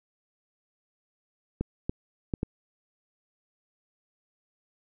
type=clicks; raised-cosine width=3 ms; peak=-15 dBFS; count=4; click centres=1.61 / 1.895 / 2.338 / 2.431 s; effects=none